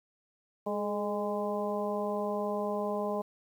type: harmonic tone with a mistuned harmonic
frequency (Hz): 205.5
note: G#3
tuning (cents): -18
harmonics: 1 / 2 / 3 / 4 / 5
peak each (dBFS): -36 / -35 / -34 / -39 / -39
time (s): 0.66-3.22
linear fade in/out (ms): 10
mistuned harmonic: 2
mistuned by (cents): +41
effects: 10-bit